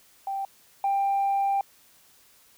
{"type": "tone pair in turn", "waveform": "sine", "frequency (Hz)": [784, 791.3], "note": ["G5", "G5"], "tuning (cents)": [0, 16], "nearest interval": "unison", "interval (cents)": 16, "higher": "second", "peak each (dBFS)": [-27, -20], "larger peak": "second", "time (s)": [[0.27, 0.45], [0.84, 1.61]], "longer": "second", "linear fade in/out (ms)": 2, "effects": ["tanh soft clip ceiling -19 dBFS", "white hiss -58 dBFS RMS until 2.57 s"]}